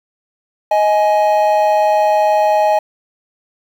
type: tone pair together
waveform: triangle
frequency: 627 / 836.9 Hz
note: D#5 / G#5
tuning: +13 / +13 cents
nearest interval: perfect fourth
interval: 500 cents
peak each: -11 dBFS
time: 0.71-2.79 s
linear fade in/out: 5 ms
effects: 7-bit